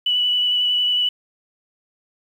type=tone with vibrato; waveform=sine; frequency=2960 Hz; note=F#7; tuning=in tune; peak=-16 dBFS; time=0.06-1.09 s; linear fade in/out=5 ms; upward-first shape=square; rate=11 Hz; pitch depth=11 cents each way; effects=8-bit